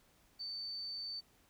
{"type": "tone", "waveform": "sine", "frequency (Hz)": 4551, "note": "C#8", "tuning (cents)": 45, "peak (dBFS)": -40, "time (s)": [0.39, 1.21], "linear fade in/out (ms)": 20, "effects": ["pink hiss -69 dBFS RMS until 1.49 s"]}